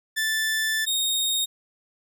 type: tone pair in turn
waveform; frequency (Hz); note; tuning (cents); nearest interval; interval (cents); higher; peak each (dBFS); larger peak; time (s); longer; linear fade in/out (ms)
sawtooth; 1760 / 3715; A6 / A#7; 0 / -7; octave + minor second; 1293; second; -19; neither; 0.16-0.86 / 0.86-1.46; first; 20
effects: none